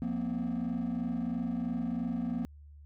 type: chord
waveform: triangle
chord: F suspended fourth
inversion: none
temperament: equal with one note detuned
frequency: 174.61 / 233.1 / 256.1 Hz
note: F3 / Bb3 / C4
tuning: 0 / 0 / -37 cents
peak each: -34 / -30 / -33 dBFS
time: 0.02-2.45 s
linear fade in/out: 0 ms
effects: tanh soft clip ceiling -25 dBFS + added 73 Hz sine -49 dBFS peak until 2.85 s